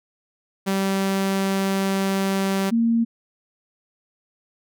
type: tone pair in turn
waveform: sawtooth / sine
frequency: 194 / 230.7 Hz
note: G3 / A#3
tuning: -18 / -18 cents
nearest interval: minor third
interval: 300 cents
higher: second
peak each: -16 dBFS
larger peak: neither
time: 0.66-2.71 / 2.71-3.05 s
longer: first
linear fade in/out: 20 ms
effects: none